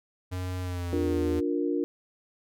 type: tone with pitch glide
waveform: square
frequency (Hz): 91.4 to 80.96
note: F#2 to E2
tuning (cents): -21 to -31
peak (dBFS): -31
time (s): 0.31-1.41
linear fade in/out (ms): 20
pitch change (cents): -210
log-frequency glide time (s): 0.61-1.29
type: chord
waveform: sine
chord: Bb major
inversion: first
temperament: equal with one note detuned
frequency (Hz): 293.7 / 353.7 / 466.2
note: D4 / F4 / Bb4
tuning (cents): 0 / +22 / 0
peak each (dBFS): -28 / -29 / -32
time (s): 0.93-1.84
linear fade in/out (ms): 0
effects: none